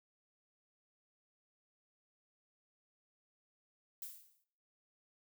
violet noise with exponential decay, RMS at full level -43 dBFS, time 4.02-4.44 s, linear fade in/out 2 ms, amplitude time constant 91 ms, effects noise-tail reverb RT60 0.6 s tail -18 dB re dry

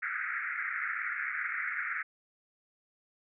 white band-pass noise, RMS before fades -35 dBFS, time 0.02-2.03 s, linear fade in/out 10 ms, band 1300 to 2200 Hz, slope 96 dB/octave, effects none

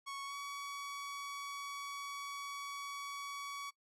sawtooth tone with pitch glide, 1108.7 to 1129.4 Hz, C#6 to C#6, 0 to +32 cents, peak -38 dBFS, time 0.06-3.71 s, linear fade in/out 20 ms, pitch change +32 cents, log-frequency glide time 0.25-0.35 s, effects noise-tail reverb RT60 0.1 s tail -20 dB re dry + low-pass 10000 Hz 12 dB/octave

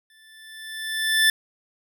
25% pulse tone with exponential growth, 1760 Hz, A6, in tune, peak -10 dBFS, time 0.1-1.3 s, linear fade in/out 2 ms, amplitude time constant 260 ms, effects none

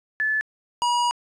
sine / square tone pair in turn, 1734 / 963.1 Hz, A6 / B5, -26 / -44 cents, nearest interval minor seventh, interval 1018 cents, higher first, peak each -20 dBFS, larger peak neither, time 0.2-0.41 / 0.82-1.11 s, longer second, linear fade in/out 0 ms, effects resampled to 22050 Hz + 10-bit

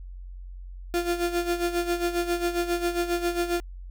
35% pulse tone with tremolo, 347.4 Hz, F4, 9 cents flat, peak -20 dBFS, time 0.94-3.6 s, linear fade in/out 0 ms, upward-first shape sine, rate 7.4 Hz, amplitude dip 70%, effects added 45 Hz sine -37 dBFS peak until 3.9 s

